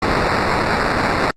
white noise with sample-and-hold, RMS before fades -17 dBFS, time 0.02-1.31 s, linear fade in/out 5 ms, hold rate 3150 Hz, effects low-pass 5000 Hz 12 dB/octave + Opus 48 kbps

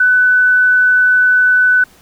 sine tone, 1498 Hz, F#6, 21 cents sharp, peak -7 dBFS, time 0-1.84 s, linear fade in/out 5 ms, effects pink hiss -46 dBFS RMS until 2.01 s

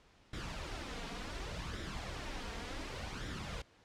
pink noise with flanger, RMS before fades -42 dBFS, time 0.33-3.62 s, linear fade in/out 5 ms, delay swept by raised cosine 0.55 to 4.35 ms, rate 0.68 Hz, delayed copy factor +0.55, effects pink hiss -65 dBFS RMS until 3.84 s + low-pass 5000 Hz 12 dB/octave

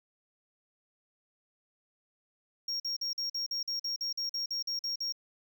triangle tone bursts, 5570 Hz, F8, 5 cents flat, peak -30 dBFS, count 15, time 2.68-5.124 s, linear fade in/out 5 ms, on 120 ms, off 46 ms, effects none

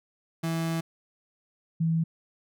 35% pulse / sine tone pair in turn, 164.3 / 163.35 Hz, E3 / E3, -5 / -15 cents, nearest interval unison, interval 10 cents, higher first, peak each -25 / -22 dBFS, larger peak second, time 0.43-0.81 / 1.8-2.04 s, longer first, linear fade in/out 10 ms, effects none

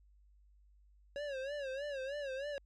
square tone with vibrato, 554 Hz, C#5, 1 cent flat, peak -39 dBFS, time 1.16-2.58 s, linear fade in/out 0 ms, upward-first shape sine, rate 3.2 Hz, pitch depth 110 cents each way, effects added 50 Hz sine -62 dBFS peak until 2.65 s + low-pass 4000 Hz 12 dB/octave

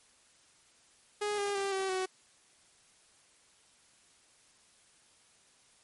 sawtooth tone with pitch steps, 415.3 / 404.6 / 394.3 / 384.1 / 374.3 Hz, G#4 / G#4 / G4 / G4 / F#4, 0 / -45 / +10 / -35 / +20 cents, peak -27 dBFS, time 1.21-2.06 s, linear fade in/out 10 ms, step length 170 ms, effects white hiss -64 dBFS RMS until 5.83 s + MP3 48 kbps

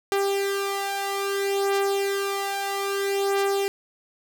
sawtooth beating tone pair, 395.6 / 396.21 Hz, G4 / G4, +16 / +19 cents, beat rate 0.61 Hz, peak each -24 / -21 dBFS, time 0.12-3.68 s, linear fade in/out 0 ms, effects none

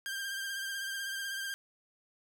sawtooth tone with vibrato, 1589 Hz, G6, 23 cents sharp, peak -32 dBFS, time 0.06-1.54 s, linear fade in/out 0 ms, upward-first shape triangle, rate 16 Hz, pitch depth 38 cents each way, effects none

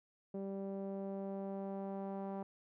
sawtooth tone with low-pass filter sweep, 195.5 Hz, G3, 4 cents flat, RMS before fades -42 dBFS, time 0.34-2.43 s, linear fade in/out 5 ms, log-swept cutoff 510 to 830 Hz, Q 2.1, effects none

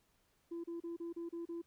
sine tone bursts, 338.1 Hz, E4, 44 cents sharp, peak -38 dBFS, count 7, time 0.51-1.618 s, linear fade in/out 10 ms, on 130 ms, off 33 ms, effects tanh soft clip ceiling -38 dBFS + pink hiss -75 dBFS RMS until 1.66 s

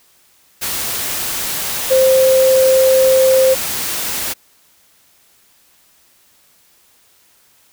sine tone in noise, 524 Hz, C5, 2 cents sharp, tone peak -8 dBFS, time 1.9-3.55 s, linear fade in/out 20 ms, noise white, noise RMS -21 dBFS, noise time 0.61-4.34 s, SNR +10 dB, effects white hiss -53 dBFS RMS until 7.72 s

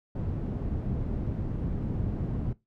white low-pass noise, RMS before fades -31 dBFS, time 0.15-2.53 s, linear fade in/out 5 ms, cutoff 160 Hz, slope 12 dB/octave, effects noise-tail reverb RT60 0.2 s tail -19 dB re dry

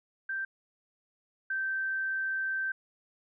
sine tone pair in turn, 1568 / 1556.3 Hz, G6 / G6, 0 / -13 cents, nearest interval unison, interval 13 cents, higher first, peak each -31 / -29 dBFS, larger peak second, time 0.29-0.45 / 1.5-2.72 s, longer second, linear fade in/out 5 ms, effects none

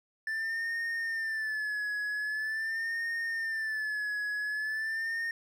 triangle tone with vibrato, 1760 Hz, A6, in tune, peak -29 dBFS, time 0.27-5.31 s, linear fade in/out 2 ms, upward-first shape sine, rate 0.44 Hz, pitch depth 77 cents each way, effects none

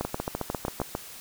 two click trains, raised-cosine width 1 ms, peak -14 / -14 dBFS, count 7 / 7, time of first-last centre 0.05-0.951 / 0.01-0.816 s, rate 6.66 / 7.44 Hz, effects white hiss -44 dBFS RMS until 1.2 s

